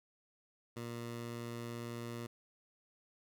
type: tone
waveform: 15% pulse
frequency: 118 Hz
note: A#2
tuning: 22 cents sharp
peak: -35 dBFS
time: 0.76-2.27 s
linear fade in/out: 10 ms
effects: none